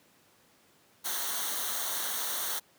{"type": "noise with comb filter", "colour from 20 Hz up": "white", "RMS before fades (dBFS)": -33, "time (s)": [1.04, 2.6], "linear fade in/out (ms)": 20, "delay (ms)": 0.4, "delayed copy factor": -0.7, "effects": ["pink hiss -63 dBFS RMS until 2.78 s", "high-pass 150 Hz 12 dB/octave"]}